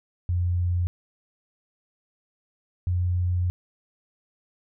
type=tone pair in turn; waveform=sine; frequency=88.3 / 89.27 Hz; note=F2 / F2; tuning=+20 / +38 cents; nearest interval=unison; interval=18 cents; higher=second; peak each=-21 dBFS; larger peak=neither; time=0.29-0.87 / 2.87-3.5 s; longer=second; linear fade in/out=0 ms; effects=none